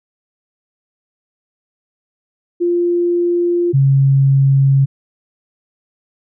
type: tone pair in turn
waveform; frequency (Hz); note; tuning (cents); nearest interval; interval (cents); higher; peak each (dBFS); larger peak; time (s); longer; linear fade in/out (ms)
sine; 348.1 / 136.6; F4 / C#3; -6 / -25; octave + major third; 1619; first; -12 / -8; second; 2.6-3.73 / 3.73-4.86; neither; 20
effects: none